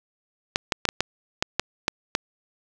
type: clicks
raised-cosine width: 0.2 ms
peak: -3 dBFS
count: 9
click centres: 0.559 / 0.722 / 0.853 / 0.889 / 1.006 / 1.425 / 1.596 / 1.881 / 2.151 s
effects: none